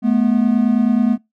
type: tone pair together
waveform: triangle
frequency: 214.9 / 244.2 Hz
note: A3 / B3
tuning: -41 / -19 cents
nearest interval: major second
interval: 222 cents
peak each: -13 dBFS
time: 0.02-1.18 s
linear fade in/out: 50 ms
effects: noise-tail reverb RT60 0.2 s tail -24 dB re dry